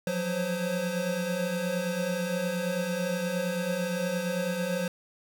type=tone cluster; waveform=square; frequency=173.2 / 182 / 513 / 543 Hz; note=F3 / F#3 / C5 / C#5; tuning=-14 / -28 / -34 / -36 cents; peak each=-40 / -32 / -33 / -36 dBFS; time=0.07-4.88 s; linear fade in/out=2 ms; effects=none